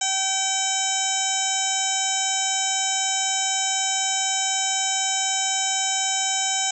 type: harmonic tone with a mistuned harmonic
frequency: 768 Hz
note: G5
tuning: 36 cents flat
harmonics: 1 / 2 / 3 / 4 / 5 / 7 / 8 / 9 / 10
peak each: -28 / -34 / -34 / -30 / -33 / -33 / -30 / -26 / -29 dBFS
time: 0.01-6.71 s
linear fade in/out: 5 ms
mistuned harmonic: 2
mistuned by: +15 cents
effects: none